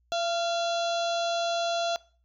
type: harmonic tone with a mistuned harmonic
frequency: 680 Hz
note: F5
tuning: 46 cents flat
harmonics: 1 / 2 / 4 / 5 / 6 / 7 / 8 / 9 / 10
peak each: -27 / -36 / -41 / -36 / -38 / -48 / -50 / -44 / -50 dBFS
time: 0.12-1.96 s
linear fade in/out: 0 ms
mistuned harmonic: 2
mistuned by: +35 cents
effects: noise-tail reverb RT60 0.4 s tail -21 dB re dry + added 60 Hz sine -65 dBFS peak until 2.24 s